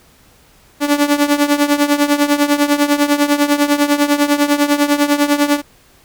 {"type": "tone with tremolo", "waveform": "sawtooth", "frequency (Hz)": 289.9, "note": "D4", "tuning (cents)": -22, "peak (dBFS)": -4, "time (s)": [0.8, 5.62], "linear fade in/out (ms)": 50, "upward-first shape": "triangle", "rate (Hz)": 10, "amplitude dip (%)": 85, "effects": ["pink hiss -49 dBFS RMS until 6.04 s"]}